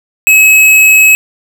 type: tone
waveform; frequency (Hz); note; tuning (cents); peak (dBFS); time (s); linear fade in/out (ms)
square; 2567; E7; -47; -3; 0.27-1.15; 0
effects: none